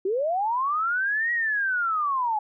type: linear two-way sweep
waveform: sine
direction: up then down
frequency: 360 to 1918 to 826 Hz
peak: -22 dBFS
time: 0.05-2.39 s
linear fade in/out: 5 ms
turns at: 1.32 s
effects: none